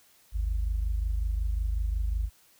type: tone pair together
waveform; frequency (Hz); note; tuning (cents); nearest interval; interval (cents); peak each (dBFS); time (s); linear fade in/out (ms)
sine; 51.72 / 77.2; G#1 / D#2; -6 / -13; perfect fifth; 693; -26 / -34; 0.32-2.3; 50
effects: white hiss -61 dBFS RMS until 2.59 s